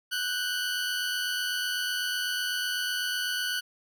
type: tone pair together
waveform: 20% pulse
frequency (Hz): 1480 / 1568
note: F#6 / G6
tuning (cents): 0 / 0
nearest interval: minor second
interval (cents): 100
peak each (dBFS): -24 / -31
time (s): 0.11-3.61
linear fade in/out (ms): 20
effects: none